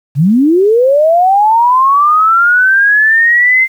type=linear sweep; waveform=sine; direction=up; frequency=125.4 to 2093 Hz; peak=-5 dBFS; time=0.15-3.68 s; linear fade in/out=50 ms; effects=7-bit